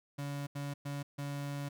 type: tone bursts at uneven times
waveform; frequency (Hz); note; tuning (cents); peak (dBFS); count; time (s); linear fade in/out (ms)
35% pulse; 142.3; C#3; +46; -35; 4; 0.18-0.47 / 0.55-0.74 / 0.85-1.03 / 1.18-1.69; 10
effects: none